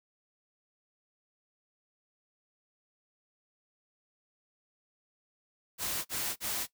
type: noise bursts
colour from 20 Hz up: white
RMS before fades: -34 dBFS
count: 3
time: 5.78-6.672 s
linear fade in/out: 50 ms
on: 270 ms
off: 41 ms
effects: noise-tail reverb RT60 0.1 s tail -18 dB re dry